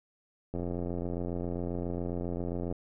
click train, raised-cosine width 2 ms, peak -22 dBFS, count 192, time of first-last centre 0.54-2.725 s, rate 87.4 Hz, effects none

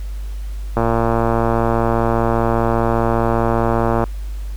click train, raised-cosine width 1 ms, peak -3 dBFS, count 377, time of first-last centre 0.77-4.04 s, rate 115 Hz, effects added 50 Hz sine -23 dBFS peak until 4.56 s + pink hiss -46 dBFS RMS until 4.56 s

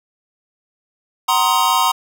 square chord, C half-diminished seventh, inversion second, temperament just, 753.5 / 941.9 / 1046.5 / 1255.8 Hz, Gb5 / Bb5 / C6 / Eb6, +31 / +18 / 0 / +16 cents, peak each -23 / -18 / -18 / -22 dBFS, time 1.28-1.92 s, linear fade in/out 10 ms, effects none

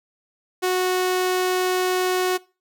sawtooth tone, 367.5 Hz, F#4, 12 cents flat, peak -15 dBFS, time 0.62-2.38 s, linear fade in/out 20 ms, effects noise-tail reverb RT60 0.3 s tail -21 dB re dry

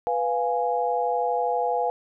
sine chord, F diminished, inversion second, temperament equal, 493.9 / 698.5 / 830.6 Hz, Cb5 / F5 / Ab5, 0 / 0 / 0 cents, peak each -26 dBFS, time 0.07-1.9 s, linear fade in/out 0 ms, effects none

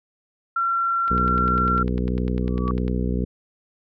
sine tone, 1363 Hz, F6, 43 cents flat, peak -19 dBFS, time 0.56-1.83 s, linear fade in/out 5 ms
click train, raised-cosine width 0.3 ms, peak -22 dBFS, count 19, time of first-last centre 1.08-2.88 s, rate 10 Hz
harmonic tone, 61.74 Hz, B1, in tune, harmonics 1 / 2 / 3 / 4 / 5 / 6 / 7 / 8, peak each -24 / -30 / -26 / -29 / -36 / -35 / -33 / -37 dBFS, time 1.1-3.25 s, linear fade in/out 10 ms
sine tone with exponential growth, 1144 Hz, D6, 46 cents flat, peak -23 dBFS, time 2.42-2.71 s, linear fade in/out 1 ms, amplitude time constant 62 ms
effects none

